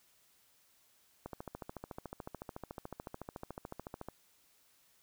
click train, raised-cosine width 1 ms, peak -28 dBFS, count 40, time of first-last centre 1.26-4.086 s, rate 13.8 Hz, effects white hiss -69 dBFS RMS until 5.02 s

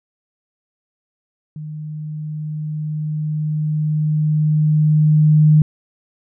sine tone with level ramp, 153 Hz, D#3, 29 cents flat, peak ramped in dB -27 to -7 dBFS, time 1.56-5.62 s, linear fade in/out 2 ms, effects none

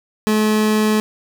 30% pulse tone, 214.7 Hz, A3, 42 cents flat, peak -11 dBFS, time 0.27-1 s, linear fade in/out 0 ms, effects none

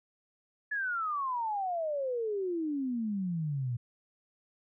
sine exponential sweep, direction down, 1727 to 116.54 Hz, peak -30 dBFS, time 0.71-3.77 s, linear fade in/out 10 ms, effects none

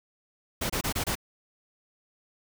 pink noise bursts, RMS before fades -29 dBFS, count 5, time 0.61-1.154 s, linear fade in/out 10 ms, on 88 ms, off 26 ms, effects none

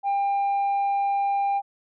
sine tone, 798 Hz, G5, 31 cents sharp, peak -18 dBFS, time 0.03-1.62 s, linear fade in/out 50 ms, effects tanh soft clip ceiling -20 dBFS

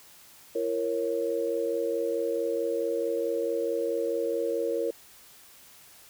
sine tone cluster, 338.8 / 465.4 / 550 Hz, E4 / A#4 / C#5, +48 / -3 / -14 cents, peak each -33 / -28 / -31 dBFS, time 0.55-4.91 s, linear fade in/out 5 ms, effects white hiss -53 dBFS RMS until 6.09 s

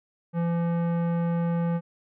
sine tone with tanh clipping, 169.8 Hz, F3, 48 cents flat, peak -25 dBFS, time 0.33-1.81 s, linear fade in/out 50 ms, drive 16 dB, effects none

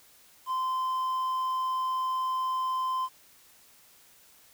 triangle tone with quantisation, 1034 Hz, C6, 21 cents flat, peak -25 dBFS, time 0.46-3.09 s, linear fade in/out 50 ms, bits 9, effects white hiss -58 dBFS RMS until 4.53 s

